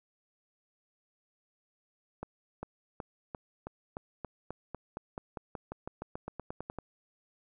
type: accelerating click train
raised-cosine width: 1 ms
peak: -24 dBFS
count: 23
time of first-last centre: 2.23-6.787 s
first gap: 400 ms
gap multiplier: 0.93
effects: none